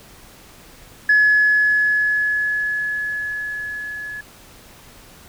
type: tone with level ramp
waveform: sine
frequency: 1700 Hz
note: G#6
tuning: 40 cents sharp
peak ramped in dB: -9 to -28 dBFS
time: 1.09-4.21 s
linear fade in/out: 5 ms
effects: tanh soft clip ceiling -7 dBFS + pink hiss -45 dBFS RMS until 5.28 s